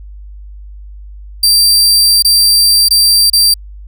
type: tone with dropouts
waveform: sawtooth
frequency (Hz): 4699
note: D8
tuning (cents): 0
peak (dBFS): -3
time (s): 1.43-3.54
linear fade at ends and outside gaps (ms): 5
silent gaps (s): 2.224-2.247 / 2.886-2.907 / 3.3-3.331
effects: added 50 Hz sine -28 dBFS peak until 3.87 s